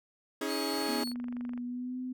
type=chord; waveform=sawtooth; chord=C# suspended second; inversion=none; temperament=equal with one note detuned; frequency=277.2 / 319.1 / 415.3 Hz; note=C#4 / D#4 / G#4; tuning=0 / +44 / 0 cents; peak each=-32 dBFS; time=0.41-1.04 s; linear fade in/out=5 ms
type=tone; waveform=40% pulse; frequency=4396 Hz; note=C#8; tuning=15 cents flat; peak=-36 dBFS; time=0.47-1.14 s; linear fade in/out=50 ms
type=click train; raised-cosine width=0.5 ms; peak=-34 dBFS; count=21; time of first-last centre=0.74-1.577 s; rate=23.9 Hz
type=tone with pitch glide; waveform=sine; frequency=243.7 to 254 Hz; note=B3 to B3; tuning=-23 to +49 cents; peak=-34 dBFS; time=0.88-2.13 s; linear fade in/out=10 ms; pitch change=+72 cents; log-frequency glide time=1.64-1.99 s
effects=none